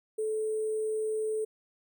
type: tone with sample-and-hold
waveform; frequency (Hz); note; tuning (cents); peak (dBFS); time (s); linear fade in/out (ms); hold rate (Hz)
sine; 434.6; A4; -21; -28; 0.18-1.45; 10; 8820
effects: none